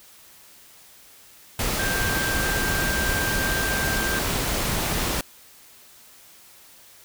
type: tone in noise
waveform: sine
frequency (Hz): 1578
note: G6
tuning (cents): +11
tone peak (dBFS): -26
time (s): 1.79-4.19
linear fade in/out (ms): 2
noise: pink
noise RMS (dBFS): -25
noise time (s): 1.59-5.21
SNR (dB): -4
effects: white hiss -50 dBFS RMS until 7.04 s